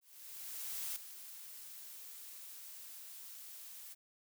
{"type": "noise with ADSR envelope", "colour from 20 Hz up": "blue", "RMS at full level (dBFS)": -40, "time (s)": [0.01, 3.95], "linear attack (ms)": 950, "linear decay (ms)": 5, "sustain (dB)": -11, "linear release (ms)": 24, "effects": []}